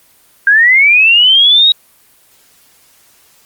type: linear sweep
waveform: sine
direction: up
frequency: 1584 to 3833 Hz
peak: -4 dBFS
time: 0.47-1.72 s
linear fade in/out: 2 ms
effects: white hiss -48 dBFS RMS until 3.45 s + Opus 24 kbps